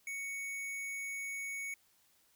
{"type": "tone", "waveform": "square", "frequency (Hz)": 2225, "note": "C#7", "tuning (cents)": 6, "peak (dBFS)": -39, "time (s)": [0.07, 1.74], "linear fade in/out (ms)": 2, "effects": ["white hiss -70 dBFS RMS until 2.35 s"]}